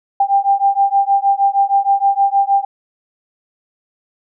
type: beating tone pair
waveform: sine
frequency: 790 / 796.4 Hz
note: G5 / G5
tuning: +13 / +27 cents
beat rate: 6.4 Hz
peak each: -14 dBFS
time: 0.2-2.65 s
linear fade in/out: 5 ms
effects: none